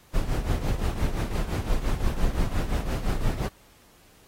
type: noise with tremolo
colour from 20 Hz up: brown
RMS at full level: -22 dBFS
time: 0.13-3.49 s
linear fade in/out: 20 ms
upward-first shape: triangle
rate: 5.8 Hz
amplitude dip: 75%
effects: pink hiss -57 dBFS RMS until 4.27 s + AAC 48 kbps